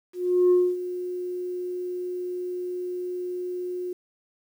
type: tone with ADSR envelope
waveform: sine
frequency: 359.7 Hz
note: F#4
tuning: 49 cents flat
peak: -13 dBFS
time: 0.13-3.93 s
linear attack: 380 ms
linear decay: 250 ms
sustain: -15 dB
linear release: 4 ms
effects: tanh soft clip ceiling -13 dBFS + 9-bit